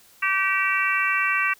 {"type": "harmonic tone", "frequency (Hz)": 385.7, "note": "G4", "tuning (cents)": -28, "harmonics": [3, 4, 5, 6, 7], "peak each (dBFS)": [-26, -26, -26, -26, -26], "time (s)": [0.22, 1.54], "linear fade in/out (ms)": 10, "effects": ["white hiss -54 dBFS RMS until 1.59 s"]}